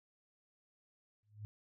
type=tone with exponential growth; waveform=sine; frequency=105.2 Hz; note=G#2; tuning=23 cents sharp; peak=-40 dBFS; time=1.23-1.45 s; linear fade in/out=0 ms; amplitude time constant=47 ms; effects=none